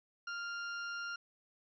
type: tone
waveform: 40% pulse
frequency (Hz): 1396.9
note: F6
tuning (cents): 0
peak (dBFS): -38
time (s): 0.27-1.16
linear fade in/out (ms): 5
effects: resampled to 16000 Hz + 12-bit